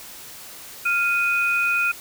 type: tone pair together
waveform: sine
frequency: 1396.9 / 2489 Hz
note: F6 / D#7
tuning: 0 / 0 cents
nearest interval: minor seventh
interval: 1000 cents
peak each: -22 / -20 dBFS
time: 0.85-1.92 s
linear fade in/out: 10 ms
effects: white hiss -40 dBFS RMS until 2 s